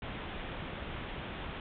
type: low-pass noise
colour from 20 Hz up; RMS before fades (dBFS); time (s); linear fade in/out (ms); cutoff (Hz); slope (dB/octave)
pink; -41; 0.02-1.6; 2; 3600; 96
effects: none